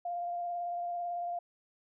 sine tone with vibrato, 698.5 Hz, F5, in tune, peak -33 dBFS, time 0.05-1.39 s, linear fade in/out 5 ms, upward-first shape square, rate 18 Hz, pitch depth 14 cents each way, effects none

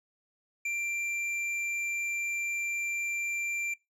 triangle tone with hard clipping, 2363 Hz, D7, 10 cents sharp, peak -31 dBFS, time 0.65-3.74 s, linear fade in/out 5 ms, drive 10 dB, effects noise-tail reverb RT60 0.2 s tail -23 dB re dry

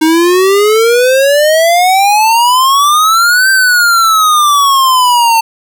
square exponential two-way sweep, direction up then down, 311.1 to 1568 to 895 Hz, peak -6 dBFS, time 0.01-5.41 s, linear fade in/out 10 ms, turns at 3.5 s, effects none

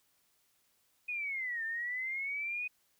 sine linear two-way sweep, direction down then up, 2500 to 1781 to 2500 Hz, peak -34 dBFS, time 1.08-2.68 s, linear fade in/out 10 ms, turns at 1.64 s, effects white hiss -73 dBFS RMS until 2.99 s

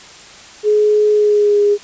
sine tone with pitch glide, 421.8 to 410.7 Hz, G#4 to G#4, +27 to -19 cents, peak -9 dBFS, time 0.63-1.78 s, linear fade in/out 50 ms, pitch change -46 cents, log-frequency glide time 1.11-1.61 s, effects white hiss -38 dBFS RMS until 1.83 s + resampled to 16000 Hz

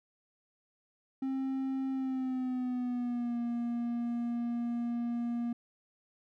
triangle tone with pitch glide, 266.1 to 237.1 Hz, C4 to A#3, +29 to +30 cents, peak -29 dBFS, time 1.22-5.53 s, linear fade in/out 5 ms, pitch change -199 cents, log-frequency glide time 1.91-3.38 s, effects none

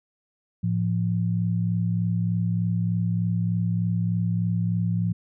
sine tone pair together, 110 / 173.31 Hz, A2 / F3, 0 / -13 cents, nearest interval minor sixth, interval 787 cents, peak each -24 dBFS, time 0.63-5.13 s, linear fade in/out 10 ms, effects none

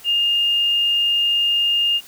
sine tone, 2824 Hz, F7, 19 cents sharp, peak -15 dBFS, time 0.04-2.01 s, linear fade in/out 50 ms, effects white hiss -44 dBFS RMS until 2.07 s

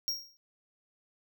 square tone with exponential decay, 5588 Hz, F8, in tune, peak -27 dBFS, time 0.08-0.37 s, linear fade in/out 0 ms, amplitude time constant 62 ms, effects none

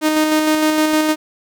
sawtooth tone with tremolo, 309.3 Hz, D#4, 10 cents flat, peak -8 dBFS, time 0.01-1.16 s, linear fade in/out 50 ms, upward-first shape square, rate 6.5 Hz, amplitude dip 30%, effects none

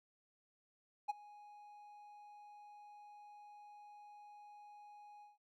triangle tone with ADSR envelope, 830 Hz, G#5, 1 cent flat, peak -30 dBFS, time 1.08-5.38 s, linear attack 19 ms, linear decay 19 ms, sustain -23 dB, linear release 160 ms, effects none

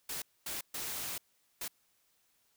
white noise bursts at uneven times, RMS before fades -39 dBFS, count 4, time 0.09-0.22 / 0.46-0.61 / 0.74-1.18 / 1.61-1.68 s, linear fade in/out 5 ms, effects white hiss -73 dBFS RMS until 2.56 s

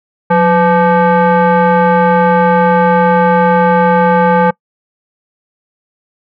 sine tone with frequency modulation, 180.7 Hz, F#3, 41 cents flat, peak -5 dBFS, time 0.3-4.51 s, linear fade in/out 10 ms, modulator 685 Hz, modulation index 1.5, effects noise-tail reverb RT60 0.1 s tail -26 dB re dry + tanh soft clip ceiling -2 dBFS

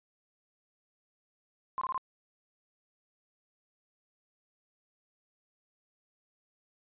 sine tone bursts, 1048 Hz, C6, 2 cents sharp, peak -30 dBFS, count 4, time 1.78-1.978 s, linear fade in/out 0 ms, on 33 ms, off 22 ms, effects resampled to 8000 Hz

